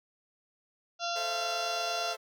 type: harmonic tone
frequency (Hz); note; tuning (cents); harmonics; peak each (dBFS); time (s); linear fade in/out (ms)
688; F5; -26; 1 / 2 / 4 / 5 / 6 / 7 / 8 / 9; -34 / -37 / -40 / -41 / -42 / -42 / -43 / -44; 0.99-2.16; 50
type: chord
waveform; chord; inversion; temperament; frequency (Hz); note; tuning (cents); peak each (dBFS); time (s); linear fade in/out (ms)
sawtooth; A minor; none; equal; 440 / 523.3 / 659.3; A4 / C5 / E5; 0 / 0 / 0; -39; 1.15-2.17; 20
effects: none